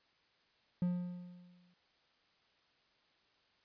triangle tone with exponential decay, 177.7 Hz, F3, 30 cents sharp, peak -27 dBFS, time 0.82-1.74 s, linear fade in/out 2 ms, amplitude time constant 200 ms, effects white hiss -72 dBFS RMS until 3.64 s + resampled to 11025 Hz

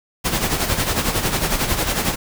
pink noise with tremolo, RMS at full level -18 dBFS, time 0.24-2.16 s, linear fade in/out 20 ms, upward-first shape sine, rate 11 Hz, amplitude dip 60%, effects none

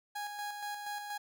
30% pulse tone with tremolo, 825 Hz, G#5, 12 cents flat, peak -34 dBFS, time 0.15-1.18 s, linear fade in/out 10 ms, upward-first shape square, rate 4.2 Hz, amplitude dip 40%, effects none

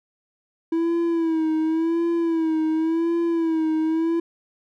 triangle tone with vibrato, 326.6 Hz, E4, 16 cents flat, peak -17 dBFS, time 0.72-4.2 s, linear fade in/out 5 ms, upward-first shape sine, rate 0.91 Hz, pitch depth 63 cents each way, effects none

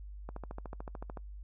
click train, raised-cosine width 1 ms, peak -28 dBFS, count 13, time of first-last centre 0.29-1.172 s, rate 13.6 Hz, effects noise-tail reverb RT60 0.1 s tail -24 dB re dry + added 50 Hz sine -43 dBFS peak until 1.43 s

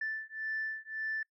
sine beating tone pair, 1760 / 1761.8 Hz, A6 / A6, 0 / +2 cents, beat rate 1.8 Hz, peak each -37 / -37 dBFS, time 0.01-1.23 s, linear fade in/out 5 ms, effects noise-tail reverb RT60 0.1 s tail -26 dB re dry + tanh soft clip ceiling -28 dBFS

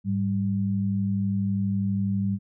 sine tone pair together, 103.83 / 196 Hz, G#2 / G3, 0 / 0 cents, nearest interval major seventh, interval 1100 cents, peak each -27 / -24 dBFS, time 0.04-2.39 s, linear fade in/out 50 ms, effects none

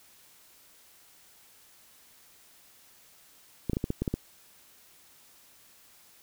clicks, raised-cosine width 3 ms, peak -15 dBFS, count 8, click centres 3.697 / 3.733 / 3.769 / 3.841 / 3.904 / 4.02 / 4.078 / 4.14 s, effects white hiss -58 dBFS RMS until 6.22 s

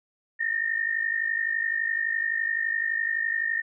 sine tone pair together, 1804.2 / 1856 Hz, A6 / A#6, +43 / -8 cents, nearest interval unison, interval 49 cents, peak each -27 dBFS, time 0.39-3.62 s, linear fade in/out 20 ms, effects none

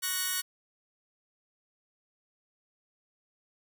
5% pulse chord, F# major, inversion second, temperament equal, 1108.7 / 1480 / 1864.7 Hz, C#6 / F#6 / A#6, 0 / 0 / 0 cents, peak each -25 / -21 / -23 dBFS, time 0.02-0.42 s, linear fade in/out 20 ms, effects none

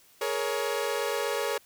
sawtooth tone cluster, 421.9 / 470.1 / 557 Hz, G#4 / A#4 / C#5, +27 / +15 / +8 cents, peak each -28 dBFS, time 0.21-1.58 s, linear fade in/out 5 ms, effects white hiss -59 dBFS RMS until 1.65 s

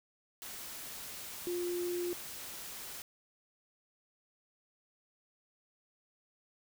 sine tone in noise, 352.1 Hz, F4, 14 cents sharp, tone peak -33 dBFS, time 1.47-2.13 s, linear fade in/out 0 ms, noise white, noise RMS -45 dBFS, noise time 0.42-3.02 s, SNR +9 dB, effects none

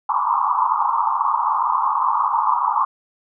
pink band-pass noise, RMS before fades -19 dBFS, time 0.09-2.85 s, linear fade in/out 5 ms, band 860 to 1200 Hz, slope 96 dB/octave, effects none

